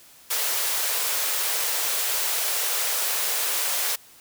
white high-pass noise, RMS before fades -25 dBFS, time 0.3-3.96 s, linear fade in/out 10 ms, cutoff 410 Hz, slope 48 dB/octave, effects white hiss -51 dBFS RMS until 4.2 s

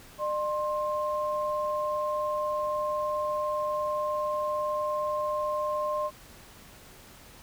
sine tone pair together, 603 / 1057.2 Hz, D5 / C6, +46 / +18 cents, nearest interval minor seventh, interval 972 cents, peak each -29 / -30 dBFS, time 0.18-6.11 s, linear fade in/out 50 ms, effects pink hiss -51 dBFS RMS until 7.42 s

